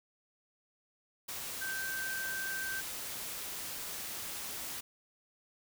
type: tone in noise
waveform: sine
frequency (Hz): 1557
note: G6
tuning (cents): -12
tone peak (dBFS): -36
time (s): 1.61-2.81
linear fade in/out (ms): 10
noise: white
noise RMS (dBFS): -41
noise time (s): 1.28-4.81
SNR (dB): +2
effects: none